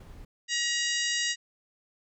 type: noise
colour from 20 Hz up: brown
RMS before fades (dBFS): -46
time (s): 0-0.25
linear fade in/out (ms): 5
type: harmonic tone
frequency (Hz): 953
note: A#5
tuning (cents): +38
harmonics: 2 / 3 / 4 / 5 / 6 / 7 / 8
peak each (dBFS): -31 / -33 / -34 / -35 / -36 / -36 / -37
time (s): 0.48-1.36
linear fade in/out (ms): 50
effects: none